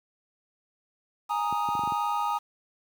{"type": "chord", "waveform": "triangle", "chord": "Ab suspended second", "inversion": "none", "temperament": "equal", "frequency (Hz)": [830.6, 932.3, 1244.5], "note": ["Ab5", "Bb5", "Eb6"], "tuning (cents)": [0, 0, 0], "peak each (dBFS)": -28, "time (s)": [1.29, 2.39], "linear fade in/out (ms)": 20}
{"type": "clicks", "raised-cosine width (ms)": 3, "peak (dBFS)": -25, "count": 7, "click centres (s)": [1.526, 1.688, 1.752, 1.793, 1.836, 1.875, 1.922]}
{"effects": ["high-pass 100 Hz 12 dB/octave", "8-bit"]}